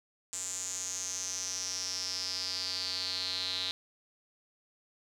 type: tone with band-pass filter sweep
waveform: square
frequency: 92.5 Hz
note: F#2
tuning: in tune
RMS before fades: -36 dBFS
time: 0.33-3.71 s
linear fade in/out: 0 ms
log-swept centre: 7400 to 3900 Hz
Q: 7.7
effects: none